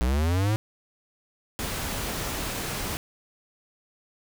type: linear sweep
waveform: square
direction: up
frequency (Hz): 57.1 to 111.2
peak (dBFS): -22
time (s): 0.01-0.56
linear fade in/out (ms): 0
type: noise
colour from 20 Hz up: pink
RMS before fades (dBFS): -31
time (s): 1.59-2.97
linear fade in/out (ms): 0
effects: none